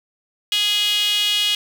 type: tone with high-pass filter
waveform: sawtooth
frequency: 415.3 Hz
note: G#4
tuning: in tune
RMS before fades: -19 dBFS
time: 0.52-1.55 s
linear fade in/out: 2 ms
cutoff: 3100 Hz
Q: 8.4
effects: none